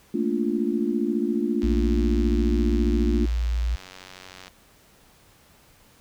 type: chord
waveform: sine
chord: Bb major seventh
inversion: third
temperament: just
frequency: 218.5 / 233.1 / 291.4 / 349.6 Hz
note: A3 / Bb3 / D4 / F4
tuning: -12 / 0 / -13 / +2 cents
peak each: -27 dBFS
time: 0.14-3.26 s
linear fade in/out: 5 ms
type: click train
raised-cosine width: 0.2 ms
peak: -24 dBFS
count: 267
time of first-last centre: 1.62-4.48 s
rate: 93 Hz
type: tone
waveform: sine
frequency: 58.27 Hz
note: A#1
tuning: in tune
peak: -21 dBFS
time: 1.63-3.76 s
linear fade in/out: 10 ms
effects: pink hiss -56 dBFS RMS until 6 s